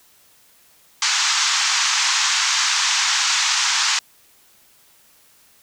white band-pass noise, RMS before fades -19 dBFS, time 1.02-3.99 s, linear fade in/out 2 ms, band 880 to 7000 Hz, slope 48 dB/octave, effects white hiss -54 dBFS RMS until 5.62 s

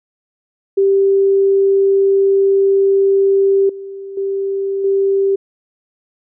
sine tone with level steps, 392 Hz, G4, in tune, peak -9 / -26 / -16 / -11 dBFS, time 0.77-5.36 s, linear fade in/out 10 ms, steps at 3.69 / 4.17 / 4.84 s, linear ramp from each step 5 ms, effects none

